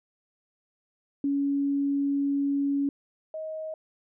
sine tone pair in turn, 280.7 / 630.2 Hz, C#4 / D#5, +22 / +22 cents, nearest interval octave + major second, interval 1400 cents, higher second, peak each -23 / -32 dBFS, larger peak first, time 1.24-2.89 / 3.34-3.74 s, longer first, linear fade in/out 2 ms, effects none

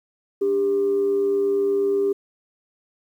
sine tone pair together, 290 / 398.4 Hz, D4 / G4, -22 / +28 cents, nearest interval perfect fourth, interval 550 cents, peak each -29 / -17 dBFS, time 0.41-2.13 s, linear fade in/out 10 ms, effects tanh soft clip ceiling -13 dBFS + 9-bit

